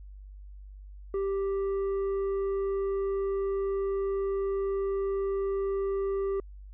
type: tone with tanh clipping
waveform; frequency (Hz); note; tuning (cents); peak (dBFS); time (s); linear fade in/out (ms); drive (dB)
triangle; 392; G4; 0; -28; 1.14-6.4; 2; 10
effects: added 49 Hz sine -43 dBFS peak until 6.73 s